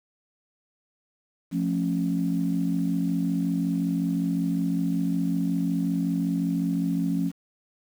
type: chord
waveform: sine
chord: F augmented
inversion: none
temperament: equal with one note detuned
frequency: 174.61 / 220 / 274.2 Hz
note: F3 / A3 / C#4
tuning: 0 / 0 / -19 cents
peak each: -25 / -30 / -26 dBFS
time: 1.51-7.32 s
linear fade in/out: 50 ms
effects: tanh soft clip ceiling -14 dBFS + 8-bit